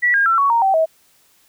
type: tone with pitch steps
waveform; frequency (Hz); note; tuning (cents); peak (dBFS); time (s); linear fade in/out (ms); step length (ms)
sine; 1947 / 1618.4 / 1345.3 / 1118.3 / 929.5 / 772.7 / 642.3; B6 / G#6 / E6 / C#6 / A#5 / G5 / E5; -25 / -45 / +35 / +15 / -5 / -25 / -45; -12; 0.02-0.86; 20; 120
effects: white hiss -56 dBFS RMS until 1.48 s